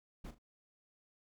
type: noise with echo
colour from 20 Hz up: brown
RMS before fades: -44 dBFS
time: 0.24-0.31 s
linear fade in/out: 10 ms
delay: 38 ms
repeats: 2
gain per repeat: -11 dB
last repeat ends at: 0.386 s
effects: none